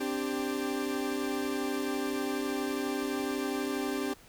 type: chord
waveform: 40% pulse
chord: C suspended second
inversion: none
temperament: equal with one note detuned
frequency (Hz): 261.6 / 293.7 / 394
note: C4 / D4 / G4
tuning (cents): 0 / 0 / +9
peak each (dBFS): -34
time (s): 0-4.14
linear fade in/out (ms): 10
effects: pink hiss -56 dBFS RMS until 4.28 s